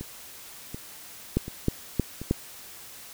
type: two click trains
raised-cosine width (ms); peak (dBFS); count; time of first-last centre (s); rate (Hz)
3; -22 / -9; 4 / 4; 0.01-2.216 / 1.37-2.31; 1.36 / 3.19
effects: white hiss -45 dBFS RMS until 3.13 s